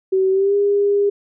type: tone with pitch glide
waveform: sine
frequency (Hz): 380 to 404.9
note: F#4 to G#4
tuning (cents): +46 to -44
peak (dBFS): -13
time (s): 0.12-1.1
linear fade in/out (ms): 10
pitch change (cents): +110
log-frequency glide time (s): 0.31-0.55
effects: none